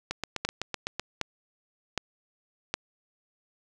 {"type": "two click trains", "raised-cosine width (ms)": 0.2, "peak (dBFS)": [-10, -13], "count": [4, 8], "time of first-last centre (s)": [[0.45, 2.74], [0.11, 0.996]], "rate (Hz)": [1.31, 7.9], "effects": []}